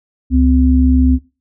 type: tone pair together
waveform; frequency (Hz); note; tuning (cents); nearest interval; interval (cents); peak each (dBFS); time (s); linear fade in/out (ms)
sine; 69.3 / 256; C#2 / C4; 0 / -38; octave + major seventh; 2262; -11; 0.3-1.19; 50
effects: noise-tail reverb RT60 0.3 s tail -17 dB re dry